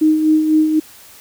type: tone with tremolo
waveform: sine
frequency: 311.1 Hz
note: D#4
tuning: in tune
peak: -8 dBFS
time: 0.01-0.8 s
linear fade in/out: 10 ms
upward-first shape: sine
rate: 4 Hz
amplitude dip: 50%
effects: white hiss -42 dBFS RMS until 1.2 s